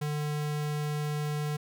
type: tone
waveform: square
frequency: 149.2 Hz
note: D3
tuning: 28 cents sharp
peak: -30 dBFS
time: 0.01-1.57 s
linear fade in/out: 10 ms
effects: none